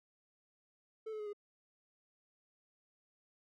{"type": "tone with pitch steps", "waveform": "triangle", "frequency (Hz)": [440, 430.4, 421.1, 412], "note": ["A4", "A4", "G#4", "G#4"], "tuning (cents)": [0, -38, 24, -14], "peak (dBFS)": -38, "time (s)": [1.06, 1.332], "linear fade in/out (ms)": 10, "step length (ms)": 68, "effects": []}